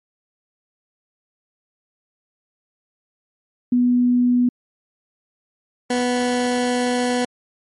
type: tone pair in turn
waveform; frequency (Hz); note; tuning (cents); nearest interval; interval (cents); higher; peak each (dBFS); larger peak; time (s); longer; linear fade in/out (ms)
sine / 20% pulse; 245.8 / 246.7; B3 / B3; -8 / -2; unison; 6; second; -13; neither; 3.72-4.49 / 5.9-7.25; second; 5
effects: MP3 48 kbps